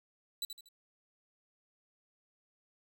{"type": "tone with echo", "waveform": "sawtooth", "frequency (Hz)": 3955, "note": "B7", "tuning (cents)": 2, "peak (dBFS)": -31, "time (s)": [0.42, 0.45], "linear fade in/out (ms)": 2, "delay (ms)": 79, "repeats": 3, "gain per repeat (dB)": -8, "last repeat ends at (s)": 0.687, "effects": []}